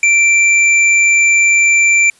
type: tone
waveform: square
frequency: 2349 Hz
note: D7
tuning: in tune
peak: -8 dBFS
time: 0.03-2.1 s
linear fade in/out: 2 ms
effects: white hiss -49 dBFS RMS until 2.19 s + resampled to 24000 Hz